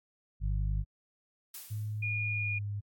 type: harmonic tone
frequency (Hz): 50.7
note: G#1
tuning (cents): -41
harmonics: 1 / 2 / 3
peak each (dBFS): -29 / -35 / -39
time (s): 0.4-0.85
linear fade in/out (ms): 50
type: noise with exponential decay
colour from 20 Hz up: blue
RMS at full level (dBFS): -40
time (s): 1.54-2.14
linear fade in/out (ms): 5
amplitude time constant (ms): 130
type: tone with pitch glide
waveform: sine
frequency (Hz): 106.3 to 102.32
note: G#2 to G#2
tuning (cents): +41 to -25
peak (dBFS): -33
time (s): 1.7-2.81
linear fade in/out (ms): 20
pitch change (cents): -66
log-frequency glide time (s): 2.29-2.57
type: tone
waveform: sine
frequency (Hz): 2435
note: D#7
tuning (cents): -38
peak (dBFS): -32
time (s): 2.02-2.59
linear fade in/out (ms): 10
effects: AAC 64 kbps